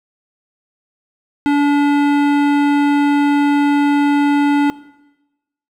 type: tone with hard clipping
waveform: sine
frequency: 287.7 Hz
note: D4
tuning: 36 cents flat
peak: -13 dBFS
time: 1.46-4.7 s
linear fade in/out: 0 ms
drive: 16 dB
effects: noise-tail reverb RT60 1.0 s tail -19 dB re dry